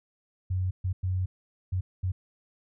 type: tone bursts at uneven times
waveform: sine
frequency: 92.5 Hz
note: F#2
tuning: in tune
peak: -25 dBFS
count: 5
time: 0.5-0.71 / 0.84-0.93 / 1.03-1.26 / 1.72-1.81 / 2.03-2.12 s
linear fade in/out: 10 ms
effects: none